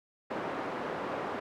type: band-pass noise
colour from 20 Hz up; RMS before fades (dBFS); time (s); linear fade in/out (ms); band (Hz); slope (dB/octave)
pink; -36; 0.3-1.4; 10; 310 to 1300; 12
effects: none